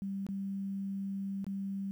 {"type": "tone with dropouts", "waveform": "sine", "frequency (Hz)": 196, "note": "G3", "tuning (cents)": 0, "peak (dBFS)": -34, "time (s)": [0.02, 1.91], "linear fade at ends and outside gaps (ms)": 0, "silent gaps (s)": [[0.266, 0.288], [1.444, 1.466]], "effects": ["11-bit"]}